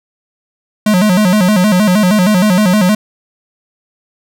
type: tone with vibrato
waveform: square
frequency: 196.2 Hz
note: G3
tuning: 2 cents sharp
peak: -8 dBFS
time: 0.86-2.95 s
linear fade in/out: 5 ms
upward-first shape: square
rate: 6.4 Hz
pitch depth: 140 cents each way
effects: none